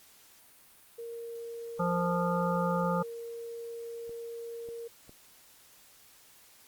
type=tone; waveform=sine; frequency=465.3 Hz; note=A#4; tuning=3 cents flat; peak=-38 dBFS; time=0.98-4.88 s; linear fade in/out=10 ms
type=harmonic tone; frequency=174.61 Hz; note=F3; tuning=in tune; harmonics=1 / 3 / 5 / 7 / 8; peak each=-30 / -32 / -35 / -34 / -43 dBFS; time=1.79-3.03 s; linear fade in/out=10 ms
type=clicks; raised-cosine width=2 ms; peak=-38 dBFS; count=4; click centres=2.841 / 4.094 / 4.688 / 5.094 s
effects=white hiss -58 dBFS RMS until 6.67 s + Opus 48 kbps